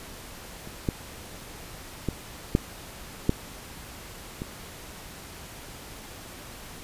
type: clicks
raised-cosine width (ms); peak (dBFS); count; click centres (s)
3; -26 / -11 / -13 / -6 / -7 / -19; 6; 0.674 / 0.888 / 2.087 / 2.551 / 3.294 / 4.419
effects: pink hiss -43 dBFS RMS until 6.83 s + resampled to 32000 Hz